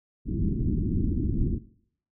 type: low-pass noise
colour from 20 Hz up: pink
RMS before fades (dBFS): -26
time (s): 0.25-1.6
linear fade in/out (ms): 50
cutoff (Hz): 340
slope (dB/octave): 48
effects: noise-tail reverb RT60 0.6 s tail -17 dB re dry